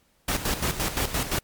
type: noise with tremolo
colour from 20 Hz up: pink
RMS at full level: -25 dBFS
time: 0.28-1.39 s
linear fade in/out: 5 ms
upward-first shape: square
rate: 5.8 Hz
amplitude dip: 65%
effects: pink hiss -65 dBFS RMS until 1.43 s + MP3 96 kbps